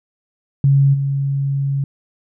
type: tone with level steps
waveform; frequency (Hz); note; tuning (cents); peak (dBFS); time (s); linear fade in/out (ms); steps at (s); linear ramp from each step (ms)
sine; 138.59; C#3; 0; -9 / -16; 0.64-1.84; 2; 0.93; 20
effects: none

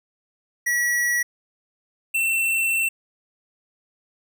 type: tone pair in turn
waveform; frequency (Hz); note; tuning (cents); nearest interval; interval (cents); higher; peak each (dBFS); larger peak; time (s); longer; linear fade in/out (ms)
square; 1931 / 2692; B6 / E7; -39 / +36; tritone; 575; second; -20; neither; 0.66-1.23 / 2.14-2.89; second; 10
effects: none

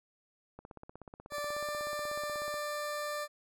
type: click train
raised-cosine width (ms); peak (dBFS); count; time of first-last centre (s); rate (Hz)
1; -33; 33; 0.59-2.541; 16.4
type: tone with pitch glide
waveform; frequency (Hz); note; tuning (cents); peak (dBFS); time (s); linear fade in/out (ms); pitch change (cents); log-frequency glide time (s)
20% pulse; 586 to 592.5; D5 to D5; -4 to +15; -30; 1.3-3.28; 50; +19; 1.41-1.67
effects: none

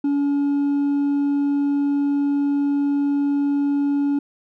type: tone with hard clipping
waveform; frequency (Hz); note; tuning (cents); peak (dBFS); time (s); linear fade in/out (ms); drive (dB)
sine; 284.1; C#4; +43; -18; 0.04-4.19; 5; 2
effects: none

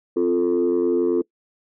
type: chord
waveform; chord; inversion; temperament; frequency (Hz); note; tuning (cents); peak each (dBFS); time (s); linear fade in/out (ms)
sine; F major; second; equal; 261.6 / 349.2 / 440; C4 / F4 / A4; 0 / 0 / 0; -23 / -18 / -20; 0.16-1.22; 10
effects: noise-tail reverb RT60 0.1 s tail -23 dB re dry + tanh soft clip ceiling -12 dBFS

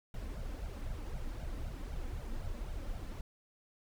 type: noise with flanger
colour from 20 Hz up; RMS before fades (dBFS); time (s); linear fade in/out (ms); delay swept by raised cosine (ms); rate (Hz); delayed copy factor
brown; -40; 0.14-3.21; 2; 1.3 to 3.9; 3.9; +0.75
effects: none

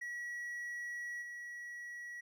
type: tone with level steps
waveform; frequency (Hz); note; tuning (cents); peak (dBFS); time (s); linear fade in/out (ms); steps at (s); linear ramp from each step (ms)
triangle; 1926; B6; -44; -38 / -42; 0.01-2.21; 10; 1.21; 20
effects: none

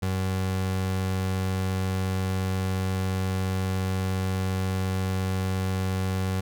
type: tone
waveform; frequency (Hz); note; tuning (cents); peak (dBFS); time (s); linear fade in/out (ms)
30% pulse; 94.3; F#2; +33; -22; 0.02-6.41; 10
effects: none

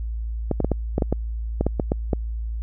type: clicks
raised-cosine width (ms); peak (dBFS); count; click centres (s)
2; -7; 12; 0.513 / 0.603 / 0.646 / 0.717 / 0.981 / 1.022 / 1.126 / 1.61 / 1.666 / 1.798 / 1.919 / 2.132
effects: added 56 Hz sine -25 dBFS peak until 2.62 s

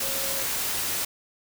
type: tone in noise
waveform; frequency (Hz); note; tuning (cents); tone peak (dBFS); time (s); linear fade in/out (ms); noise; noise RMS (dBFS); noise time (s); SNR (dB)
sine; 544; C#5; -33; -37; 0.02-0.43; 5; white; -28; 0-1.05; -12
effects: none

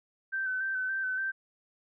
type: tone with vibrato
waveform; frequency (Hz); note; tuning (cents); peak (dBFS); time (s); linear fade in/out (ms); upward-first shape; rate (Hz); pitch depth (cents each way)
sine; 1539; G6; -32; -29; 0.32-1.32; 20; square; 3.5; 25
effects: none

